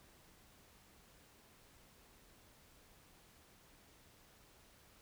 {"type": "silence", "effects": ["pink hiss -65 dBFS RMS until 5.01 s"]}